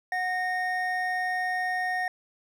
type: tone pair together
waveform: triangle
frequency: 733.9 / 1848 Hz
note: F#5 / A#6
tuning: -14 / -16 cents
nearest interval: octave + major third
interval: 1598 cents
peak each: -27 dBFS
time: 0.12-2.08 s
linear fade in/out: 2 ms
effects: none